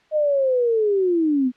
sine linear sweep, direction down, 622.3 to 243 Hz, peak -16 dBFS, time 0.11-1.52 s, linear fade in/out 50 ms, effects white hiss -58 dBFS RMS until 1.56 s + low-pass 3000 Hz 12 dB/octave

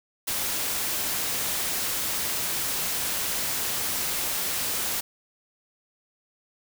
white noise, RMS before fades -28 dBFS, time 0.27-5.01 s, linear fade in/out 10 ms, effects none

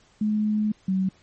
sine tone pair in turn, 212.5 / 189.32 Hz, G#3 / F#3, +40 / +40 cents, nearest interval major second, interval 200 cents, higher first, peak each -20 dBFS, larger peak neither, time 0.21-0.72 / 0.88-1.09 s, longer first, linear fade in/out 5 ms, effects pink hiss -59 dBFS RMS until 1.22 s + MP3 32 kbps

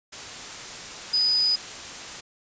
sine tone in noise, 4978 Hz, D#8, in tune, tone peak -19 dBFS, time 1.13-1.56 s, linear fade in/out 10 ms, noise white, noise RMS -37 dBFS, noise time 0.12-2.21 s, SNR +15 dB, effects resampled to 16000 Hz

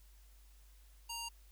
square tone with band-pass filter, 932.3 Hz, A#5, in tune, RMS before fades -43 dBFS, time 1.09-1.29 s, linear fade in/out 10 ms, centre 6400 Hz, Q 0.64, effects added 50 Hz sine -58 dBFS peak until 1.51 s + white hiss -69 dBFS RMS until 1.51 s

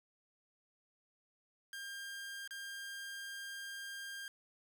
sawtooth tone with dropouts, 1602 Hz, G6, 37 cents sharp, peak -40 dBFS, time 1.73-4.28 s, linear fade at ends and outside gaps 1 ms, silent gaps 2.476-2.508 s, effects 11-bit

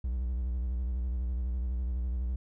triangle tone with vibrato, 61.74 Hz, B1, in tune, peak -27 dBFS, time 0.04-2.36 s, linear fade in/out 5 ms, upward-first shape square, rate 12 Hz, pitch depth 83 cents each way, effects none

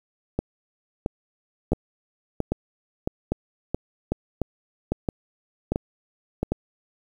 two click trains, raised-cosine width 2 ms, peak -9 / -10 dBFS, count 7 / 10, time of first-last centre 1.72-6.52 / 0.39-6.43 s, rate 1.25 / 1.49 Hz, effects 8-bit

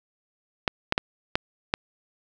clicks, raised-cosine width 0.3 ms, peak -5 dBFS, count 5, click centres 0.678 / 0.924 / 0.979 / 1.355 / 1.739 s, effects none

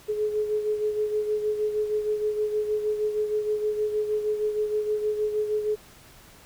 sine beating tone pair, 423.6 / 430 Hz, G#4 / A4, +34 / -40 cents, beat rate 6.4 Hz, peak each -24 / -32 dBFS, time 0.08-5.76 s, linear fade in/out 20 ms, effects pink hiss -51 dBFS RMS until 6.45 s

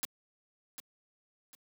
white noise with echo, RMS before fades -34 dBFS, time 0.03-0.05 s, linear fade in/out 0 ms, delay 750 ms, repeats 2, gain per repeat -10 dB, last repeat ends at 1.55 s, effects high-pass 200 Hz 12 dB/octave

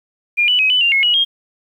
sine tone with pitch steps, 2411 / 2968 / 2539 / 2996 / 2786 / 2173 / 2913 / 3234 Hz, D7 / F#7 / D#7 / F#7 / F7 / C#7 / F#7 / G#7, +45 / +5 / +34 / +21 / -5 / -35 / -28 / -47 cents, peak -11 dBFS, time 0.37-1.25 s, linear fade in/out 20 ms, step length 110 ms, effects 8-bit

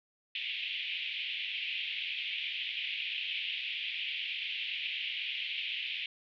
white band-pass noise, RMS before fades -37 dBFS, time 0.35-6.06 s, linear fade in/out 2 ms, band 2300 to 3300 Hz, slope 48 dB/octave, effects none

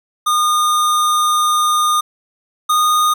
square tone pair in turn, 1220 / 1230.6 Hz, D#6 / D#6, -34 / -19 cents, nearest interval unison, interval 15 cents, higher second, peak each -13 / -12 dBFS, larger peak second, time 0.26-2.01 / 2.69-3.14 s, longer first, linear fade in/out 10 ms, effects none

